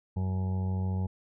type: harmonic tone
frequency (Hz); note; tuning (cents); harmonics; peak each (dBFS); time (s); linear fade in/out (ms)
93.6; F#2; +20; 1 / 2 / 4 / 5 / 6 / 7 / 8 / 9 / 10; -28 / -34 / -48 / -48 / -55 / -54 / -58 / -47 / -58; 0.16-1.07; 10
effects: none